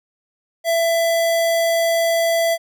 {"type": "tone", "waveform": "square", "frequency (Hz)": 667, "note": "E5", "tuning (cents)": 20, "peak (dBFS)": -16, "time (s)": [0.64, 2.58], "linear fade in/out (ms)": 50, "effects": []}